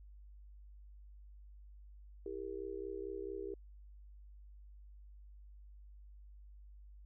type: tone with amplitude modulation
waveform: sine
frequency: 397.5 Hz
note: G4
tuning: 24 cents sharp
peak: -36 dBFS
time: 2.26-3.54 s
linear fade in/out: 2 ms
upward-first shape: sine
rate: 64.5 Hz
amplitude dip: 100%
effects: added 50 Hz sine -53 dBFS peak until 7.05 s